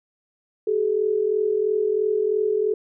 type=tone pair together; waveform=sine; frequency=386.6 / 429.6 Hz; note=G4 / A4; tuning=-24 / -41 cents; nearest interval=major second; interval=183 cents; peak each=-24 / -20 dBFS; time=0.67-2.74 s; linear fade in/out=5 ms; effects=none